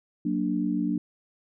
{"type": "chord", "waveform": "sine", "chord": "Gb augmented", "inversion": "none", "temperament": "equal", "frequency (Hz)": [185, 233.1, 293.7], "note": ["Gb3", "Bb3", "D4"], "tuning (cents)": [0, 0, 0], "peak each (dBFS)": [-29, -29, -27], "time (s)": [0.25, 0.98], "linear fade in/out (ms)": 5, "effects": []}